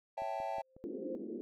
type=chord; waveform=triangle; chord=A dominant seventh; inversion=first; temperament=equal; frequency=554.4 / 659.3 / 784 / 880 Hz; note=C#5 / E5 / G5 / A5; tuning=0 / 0 / 0 / 0 cents; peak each=-42 / -39 / -38 / -40 dBFS; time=0.17-0.62 s; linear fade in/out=10 ms
type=click train; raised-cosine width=2 ms; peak=-40 dBFS; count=4; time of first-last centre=0.22-0.765 s; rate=5.5 Hz
type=tone with exponential growth; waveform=sine; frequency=523.3 Hz; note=C5; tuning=in tune; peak=-38 dBFS; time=0.55-1.15 s; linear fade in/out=0 ms; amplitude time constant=130 ms
type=band-pass noise; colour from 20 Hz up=white; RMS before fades=-42 dBFS; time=0.84-1.41 s; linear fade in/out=0 ms; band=220 to 430 Hz; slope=48 dB/octave
effects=none